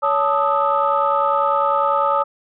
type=tone cluster; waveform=sine; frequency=562 / 880 / 1220 / 1290 Hz; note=C#5 / A5 / D#6 / E6; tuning=+24 / 0 / -34 / -38 cents; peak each=-20 dBFS; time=0.02-2.24 s; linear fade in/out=20 ms; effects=tanh soft clip ceiling -6 dBFS